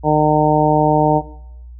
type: harmonic tone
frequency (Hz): 152.1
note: D#3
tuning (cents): -39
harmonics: 1 / 2 / 3 / 4 / 5 / 6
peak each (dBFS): -18 / -18 / -18 / -18 / -18 / -18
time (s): 0.03-1.22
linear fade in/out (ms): 50
effects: noise-tail reverb RT60 0.7 s tail -17 dB re dry + added 60 Hz sine -33 dBFS peak until 1.79 s